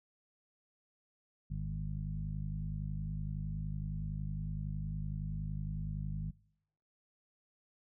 harmonic tone with a mistuned harmonic, 50.8 Hz, G#1, 38 cents flat, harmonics 1 / 2 / 3 / 4, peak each -39 / -42 / -39 / -48 dBFS, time 1.5-6.31 s, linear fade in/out 10 ms, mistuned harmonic 1, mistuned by -77 cents, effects noise-tail reverb RT60 0.8 s tail -25 dB re dry

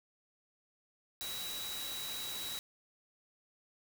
sine tone in noise, 3890 Hz, B7, 27 cents flat, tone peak -41 dBFS, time 1.21-2.59 s, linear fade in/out 0 ms, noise white, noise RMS -43 dBFS, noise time 1.21-2.59 s, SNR -1 dB, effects none

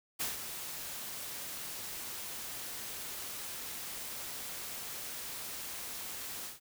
white noise with ADSR envelope, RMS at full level -34 dBFS, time 0.19-6.6 s, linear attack 18 ms, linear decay 150 ms, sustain -8 dB, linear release 140 ms, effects none

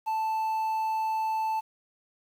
triangle tone with quantisation, 880 Hz, A5, in tune, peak -24 dBFS, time 0.06-1.61 s, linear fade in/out 20 ms, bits 9, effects none

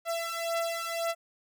sawtooth beating tone pair, 669 / 670.9 Hz, E5 / E5, +25 / +30 cents, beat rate 1.9 Hz, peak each -29 dBFS, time 0.05-1.15 s, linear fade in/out 50 ms, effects none

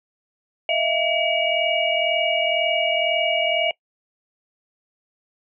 sine tone cluster, 637 / 679 / 2280 / 2866 Hz, D#5 / F5 / C#7 / F7, +41 / -49 / +48 / +44 cents, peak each -24 dBFS, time 0.69-3.71 s, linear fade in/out 2 ms, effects noise-tail reverb RT60 0.1 s tail -21 dB re dry

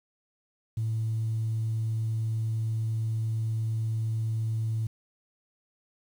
sine tone, 111.4 Hz, A2, 22 cents sharp, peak -25 dBFS, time 0.77-4.87 s, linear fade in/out 5 ms, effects tanh soft clip ceiling -22 dBFS + 9-bit

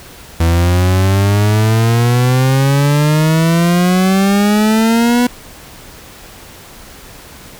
40% pulse exponential sweep, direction up, 82.41 to 246.9 Hz, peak -8 dBFS, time 0.4-5.27 s, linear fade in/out 5 ms, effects pink hiss -36 dBFS RMS until 7.59 s

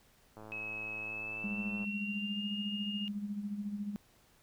click train, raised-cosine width 1 ms, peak -36 dBFS, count 160, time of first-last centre 0.37-1.842 s, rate 108 Hz
sine tone with pitch glide, 2570 to 2835 Hz, E7 to F7, -45 to +25 cents, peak -38 dBFS, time 0.52-3.08 s, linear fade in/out 0 ms, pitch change +170 cents, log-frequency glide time 0.99-2.48 s
sine tone with tremolo, 205.1 Hz, G#3, 21 cents flat, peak -33 dBFS, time 1.44-3.96 s, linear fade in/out 0 ms, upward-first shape sine, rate 14 Hz, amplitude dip 60%
effects pink hiss -66 dBFS RMS until 4.42 s

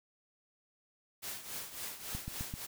white noise with tremolo, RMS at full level -40 dBFS, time 1.22-2.67 s, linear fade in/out 20 ms, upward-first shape triangle, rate 3.6 Hz, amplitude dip 75%
click train, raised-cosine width 5 ms, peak -27 dBFS, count 4, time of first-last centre 2.15-2.539 s, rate 7.71 Hz
effects none

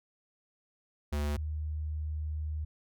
square / sine tone pair in turn, 73.42 / 76.69 Hz, D2 / D#2, 0 / -24 cents, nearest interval minor second, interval 76 cents, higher second, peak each -30 / -32 dBFS, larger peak first, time 1.12-1.37 / 1.37-2.65 s, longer second, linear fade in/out 10 ms, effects none

